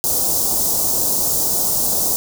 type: band-stop noise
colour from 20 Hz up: white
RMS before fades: -18 dBFS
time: 0.04-2.16 s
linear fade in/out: 0 ms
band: 870 to 5300 Hz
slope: 24 dB/octave
effects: none